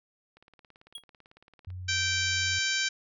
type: click train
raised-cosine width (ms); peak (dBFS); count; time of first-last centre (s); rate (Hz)
0.3; -39; 25; 0.37-1.703; 18
type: tone with exponential decay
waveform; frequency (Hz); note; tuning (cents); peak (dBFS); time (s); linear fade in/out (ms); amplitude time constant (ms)
square; 3300; G#7; -12; -35; 0.95-1.04; 5; 18
type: tone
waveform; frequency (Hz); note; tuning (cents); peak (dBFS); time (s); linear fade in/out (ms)
sine; 91.3; F#2; -23; -36; 1.67-2.59; 5
type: harmonic tone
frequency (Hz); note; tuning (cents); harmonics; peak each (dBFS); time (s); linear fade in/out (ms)
779; G5; -11; 2 / 3 / 4 / 5 / 6 / 7 / 8 / 9; -31 / -33 / -34 / -35 / -36 / -36 / -37 / -38; 1.88-2.89; 10
effects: none